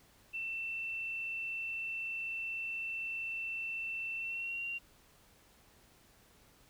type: tone with pitch glide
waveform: sine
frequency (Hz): 2681 to 2761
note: E7 to F7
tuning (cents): +29 to -20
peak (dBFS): -36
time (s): 0.33-4.79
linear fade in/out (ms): 20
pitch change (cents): +51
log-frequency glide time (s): 4.16-4.64
effects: pink hiss -64 dBFS RMS until 6.69 s